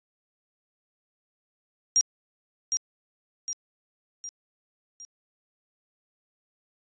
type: tone with echo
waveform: sine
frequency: 5700 Hz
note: F8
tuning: 34 cents sharp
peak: -17 dBFS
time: 1.96-2.01 s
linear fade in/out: 0 ms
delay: 760 ms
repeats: 4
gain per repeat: -6 dB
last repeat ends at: 5.05 s
effects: resampled to 16000 Hz